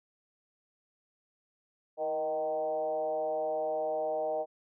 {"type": "tone with frequency modulation", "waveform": "sine", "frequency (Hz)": 622.3, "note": "D#5", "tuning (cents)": 0, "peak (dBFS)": -29, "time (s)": [1.97, 4.46], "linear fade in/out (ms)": 50, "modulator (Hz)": 150, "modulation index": 1, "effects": []}